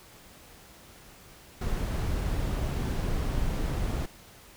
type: noise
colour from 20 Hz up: brown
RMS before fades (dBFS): -29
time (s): 1.61-4.06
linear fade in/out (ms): 5
effects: pink hiss -52 dBFS RMS until 4.56 s